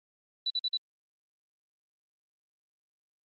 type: tone bursts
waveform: sine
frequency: 3960 Hz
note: B7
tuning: 4 cents sharp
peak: -27 dBFS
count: 4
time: 0.46-0.773 s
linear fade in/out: 5 ms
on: 43 ms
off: 47 ms
effects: Opus 32 kbps